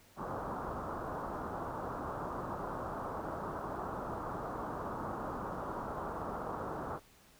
white low-pass noise, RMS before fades -40 dBFS, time 0.16-7 s, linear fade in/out 50 ms, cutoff 1300 Hz, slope 48 dB/octave, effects pink hiss -62 dBFS RMS until 7.39 s

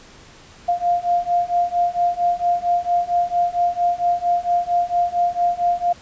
sine beating tone pair, 698.5 / 702.9 Hz, F5 / F5, 0 / +11 cents, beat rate 4.4 Hz, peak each -20 / -19 dBFS, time 0.68-5.93 s, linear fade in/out 10 ms, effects pink hiss -45 dBFS RMS until 6.01 s + resampled to 16000 Hz

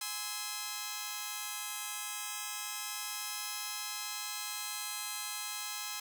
5% pulse chord, Ab augmented, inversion none, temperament just, 830.6 / 1038.3 / 1297.8 Hz, Ab5 / C6 / E6, 0 / -14 / -27 cents, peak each -30 dBFS, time 0.01-6 s, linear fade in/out 5 ms, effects none

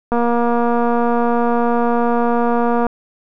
click train, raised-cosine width 1 ms, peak -5 dBFS, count 652, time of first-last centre 0.12-2.867 s, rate 237 Hz, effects none

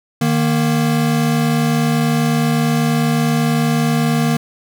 square tone pair together, 154.05 / 234 Hz, D#3 / A#3, -17 / +7 cents, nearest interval perfect fifth, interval 724 cents, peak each -17 dBFS, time 0.21-4.37 s, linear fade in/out 5 ms, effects none

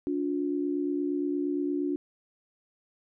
sine tone pair together, 287.9 / 356.5 Hz, D4 / F4, -34 / +36 cents, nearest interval major third, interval 370 cents, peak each -28 / -31 dBFS, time 0.07-1.96 s, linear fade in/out 0 ms, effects none

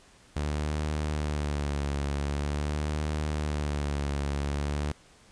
sawtooth tone with vibrato, 73.42 Hz, D2, in tune, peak -24 dBFS, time 0.36-4.92 s, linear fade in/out 5 ms, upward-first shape sine, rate 0.45 Hz, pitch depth 60 cents each way, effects pink hiss -57 dBFS RMS until 5.31 s + resampled to 22050 Hz

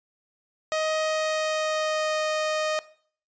sawtooth tone with pitch glide, 627 to 619.4 Hz, D#5 to D#5, +13 to -8 cents, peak -20 dBFS, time 0.72-2.79 s, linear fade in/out 0 ms, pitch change -21 cents, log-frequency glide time 0.98-2.2 s, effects noise-tail reverb RT60 0.5 s tail -18 dB re dry + resampled to 16000 Hz

